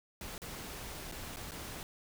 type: noise with dropouts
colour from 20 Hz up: pink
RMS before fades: -44 dBFS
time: 0.21-1.83 s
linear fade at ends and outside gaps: 1 ms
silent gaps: 0.38-0.418 / 1.115-1.122 / 1.361-1.369 / 1.51-1.518 s
effects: none